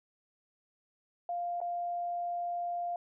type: tone with dropouts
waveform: sine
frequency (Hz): 698.5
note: F5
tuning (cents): 0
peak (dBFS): -32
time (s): 1.29-2.96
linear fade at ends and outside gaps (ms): 2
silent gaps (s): 1.604-1.614
effects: none